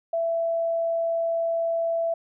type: tone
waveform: sine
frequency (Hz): 666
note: E5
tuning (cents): +18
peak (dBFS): -22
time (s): 0.13-2.14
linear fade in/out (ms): 5
effects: none